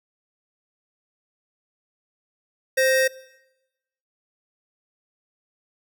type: tone pair together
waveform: square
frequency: 523.3 / 1867.6 Hz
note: C5 / A#6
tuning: 0 / +3 cents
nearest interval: octave + minor seventh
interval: 2203 cents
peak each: -19 / -23 dBFS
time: 2.77-3.08 s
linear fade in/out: 10 ms
effects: noise-tail reverb RT60 1.0 s tail -21 dB re dry